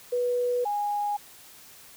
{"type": "tone pair in turn", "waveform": "sine", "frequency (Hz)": [490, 824.1], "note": ["B4", "G#5"], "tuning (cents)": [-14, -14], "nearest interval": "major sixth", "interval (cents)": 900, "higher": "second", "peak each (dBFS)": [-23, -25], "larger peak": "first", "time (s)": [[0.12, 0.65], [0.65, 1.17]], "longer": "first", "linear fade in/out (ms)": 10, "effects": ["white hiss -50 dBFS RMS until 1.96 s"]}